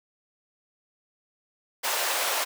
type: high-pass noise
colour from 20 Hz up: pink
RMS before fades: -27 dBFS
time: 1.83-2.45 s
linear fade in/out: 20 ms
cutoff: 540 Hz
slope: 24 dB/octave
effects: none